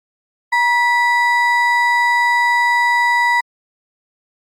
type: ring-modulated tone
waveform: triangle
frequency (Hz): 1461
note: F#6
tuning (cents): -22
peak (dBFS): -7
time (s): 0.52-3.41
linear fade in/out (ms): 10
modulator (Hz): 509
effects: Opus 48 kbps